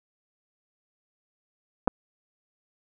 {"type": "clicks", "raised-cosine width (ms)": 1, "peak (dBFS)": -9, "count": 2, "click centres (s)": [1.875, 1.879], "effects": []}